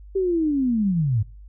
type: linear sweep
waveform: sine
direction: down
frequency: 392.1 to 98.3 Hz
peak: -18 dBFS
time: 0.15-1.23 s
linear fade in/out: 10 ms
effects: noise-tail reverb RT60 0.3 s tail -19 dB re dry + added 50 Hz sine -40 dBFS peak until 1.48 s